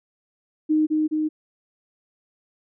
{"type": "tone with echo", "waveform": "sine", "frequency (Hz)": 309.1, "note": "D#4", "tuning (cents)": -11, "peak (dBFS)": -16, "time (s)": [0.69, 0.87], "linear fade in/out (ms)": 20, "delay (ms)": 210, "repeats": 2, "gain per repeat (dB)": -2, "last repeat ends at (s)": 1.29, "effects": []}